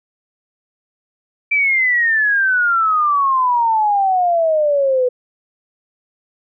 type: exponential sweep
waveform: sine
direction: down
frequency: 2349 to 492.6 Hz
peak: -12 dBFS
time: 1.51-5.09 s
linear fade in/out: 10 ms
effects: none